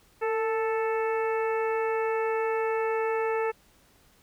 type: harmonic tone with a mistuned harmonic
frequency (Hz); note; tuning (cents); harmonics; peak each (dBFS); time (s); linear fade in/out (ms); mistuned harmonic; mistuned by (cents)
440; A4; 0; 1 / 2 / 3 / 4 / 5 / 6; -26 / -32 / -36 / -38 / -40 / -42; 0.21-3.52; 20; 1; +36
effects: pink hiss -61 dBFS RMS until 4.22 s